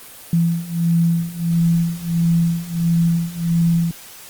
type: beating tone pair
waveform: sine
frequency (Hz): 167.3 / 168.8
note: E3 / E3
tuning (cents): +26 / +41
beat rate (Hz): 1.5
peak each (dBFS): -19 / -17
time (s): 0.33-3.91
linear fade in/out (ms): 2
effects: white hiss -39 dBFS RMS until 4.29 s + Opus 24 kbps